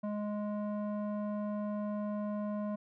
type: tone with low-pass filter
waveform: square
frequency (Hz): 208.4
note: G#3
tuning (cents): +6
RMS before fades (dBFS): -36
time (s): 0.03-2.76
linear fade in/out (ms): 10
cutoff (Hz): 840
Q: 1.9
effects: none